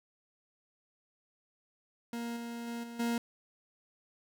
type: tone with level steps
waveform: 40% pulse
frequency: 234.6 Hz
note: A#3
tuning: 11 cents sharp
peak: -35 / -38 / -36 / -42 / -29 dBFS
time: 2.13-3.18 s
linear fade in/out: 2 ms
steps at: 2.36 / 2.67 / 2.83 / 2.99 s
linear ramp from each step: 10 ms
effects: none